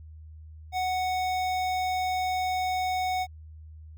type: tone with notch filter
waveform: square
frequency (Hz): 740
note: F#5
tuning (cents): 0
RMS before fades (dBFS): -28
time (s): 0.72-3.27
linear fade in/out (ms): 50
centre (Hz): 11000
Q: 0.65
effects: added 78 Hz sine -43 dBFS peak until 3.97 s